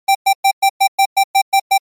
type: tone bursts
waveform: square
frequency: 783 Hz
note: G5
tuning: 2 cents flat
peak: -9 dBFS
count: 10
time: 0.08-1.78 s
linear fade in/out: 10 ms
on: 71 ms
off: 110 ms
effects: MP3 64 kbps